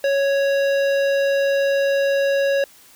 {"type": "tone with hard clipping", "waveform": "sine", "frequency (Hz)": 554.4, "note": "C#5", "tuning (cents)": 0, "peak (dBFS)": -18, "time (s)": [0.04, 2.64], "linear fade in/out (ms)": 2, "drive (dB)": 14, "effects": ["white hiss -49 dBFS RMS until 2.95 s"]}